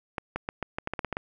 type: clicks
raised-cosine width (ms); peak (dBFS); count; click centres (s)
0.5; -15; 11; 0.182 / 0.36 / 0.489 / 0.627 / 0.785 / 0.874 / 0.936 / 0.992 / 1.047 / 1.127 / 1.169
effects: none